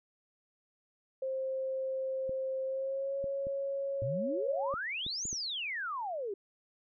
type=tone with pitch glide; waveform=sine; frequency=528 to 551.4 Hz; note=C5 to C#5; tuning=+16 to -9 cents; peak=-32 dBFS; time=1.22-4.74 s; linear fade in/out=5 ms; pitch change=+75 cents; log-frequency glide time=2.65-3.17 s
type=clicks; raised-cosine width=3 ms; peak=-32 dBFS; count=8; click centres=2.294 / 3.242 / 3.469 / 4.021 / 4.74 / 5.065 / 5.254 / 5.329 s
type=exponential two-way sweep; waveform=sine; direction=up then down; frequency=110 to 7200 to 377.3 Hz; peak=-34 dBFS; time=4.02-6.34 s; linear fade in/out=5 ms; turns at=5.27 s
effects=none